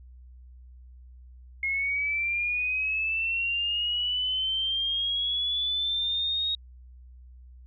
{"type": "linear sweep", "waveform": "sine", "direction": "up", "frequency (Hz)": [2153, 3766], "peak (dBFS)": -25, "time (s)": [1.63, 6.55], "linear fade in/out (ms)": 2, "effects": ["added 62 Hz sine -46 dBFS peak until 7.66 s"]}